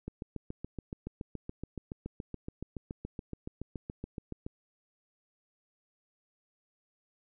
click train, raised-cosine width 3 ms, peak -25 dBFS, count 32, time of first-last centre 0.08-4.465 s, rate 7.07 Hz, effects none

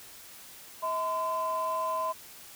sine tone pair together, 642 / 1023.8 Hz, E5 / C6, -46 / -38 cents, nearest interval minor sixth, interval 808 cents, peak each -32 / -28 dBFS, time 0.82-2.13 s, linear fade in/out 20 ms, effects tanh soft clip ceiling -23 dBFS + white hiss -49 dBFS RMS until 2.55 s

